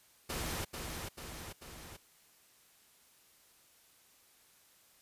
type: noise with echo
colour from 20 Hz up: pink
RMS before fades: -38 dBFS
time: 0.29-0.65 s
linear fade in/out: 10 ms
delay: 440 ms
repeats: 3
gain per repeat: -4 dB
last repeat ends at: 1.97 s
effects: white hiss -65 dBFS RMS until 5.01 s + resampled to 32000 Hz